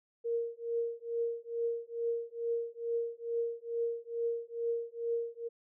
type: tone with tremolo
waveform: sine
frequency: 466.2 Hz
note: A#4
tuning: in tune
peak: -28 dBFS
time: 0.24-5.49 s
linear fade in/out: 20 ms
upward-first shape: triangle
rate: 2.3 Hz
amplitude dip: 100%
effects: none